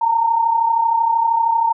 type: tone pair together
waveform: sine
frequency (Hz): 888 / 920.9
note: A5 / A#5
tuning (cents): +16 / -21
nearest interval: minor second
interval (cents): 63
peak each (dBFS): -21 / -14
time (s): 0.01-1.73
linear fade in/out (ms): 10
effects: none